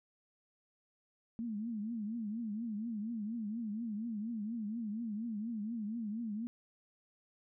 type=tone with vibrato; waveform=sine; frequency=220.5 Hz; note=A3; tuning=4 cents sharp; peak=-36 dBFS; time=1.39-6.47 s; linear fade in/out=0 ms; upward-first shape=triangle; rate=4.2 Hz; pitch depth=160 cents each way; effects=none